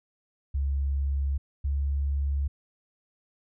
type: tone pair in turn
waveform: sine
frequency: 69.3 / 70.11 Hz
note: C#2 / C#2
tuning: 0 / +20 cents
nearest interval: unison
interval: 20 cents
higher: second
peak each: -24 dBFS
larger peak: neither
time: 0.54-1.38 / 1.64-2.48 s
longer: neither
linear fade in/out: 10 ms
effects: none